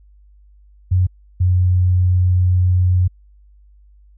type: tone pair in turn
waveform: sine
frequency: 91.5 / 90.76 Hz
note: F#2 / F#2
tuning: -19 / -33 cents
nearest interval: unison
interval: 14 cents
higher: first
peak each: -11 dBFS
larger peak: neither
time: 0.91-1.07 / 1.4-3.08 s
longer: second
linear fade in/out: 10 ms
effects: added 50 Hz sine -45 dBFS peak until 4.17 s